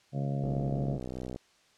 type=harmonic tone; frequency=69.4 Hz; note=C#2; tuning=3 cents sharp; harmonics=2 / 3 / 4 / 5 / 6 / 7 / 8 / 9 / 10; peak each=-30 / -37 / -42 / -48 / -47 / -49 / -43 / -47 / -44 dBFS; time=0.12-0.99 s; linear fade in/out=50 ms
type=click train; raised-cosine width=2 ms; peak=-25 dBFS; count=59; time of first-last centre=0.44-1.361 s; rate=63 Hz
effects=white hiss -64 dBFS RMS until 1.77 s + low-pass 6000 Hz 12 dB/octave